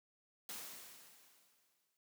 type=noise with exponential decay; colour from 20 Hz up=white; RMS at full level=-45 dBFS; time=0.49-1.97 s; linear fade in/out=1 ms; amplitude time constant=320 ms; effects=noise-tail reverb RT60 0.1 s tail -22 dB re dry + high-pass 150 Hz 12 dB/octave